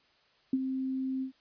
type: tone with ADSR envelope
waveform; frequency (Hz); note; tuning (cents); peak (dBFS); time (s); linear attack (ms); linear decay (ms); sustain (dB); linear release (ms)
sine; 262.9; C4; +8; -22; 0.53-1.32; 4; 41; -8; 100
effects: white hiss -66 dBFS RMS until 1.4 s + resampled to 11025 Hz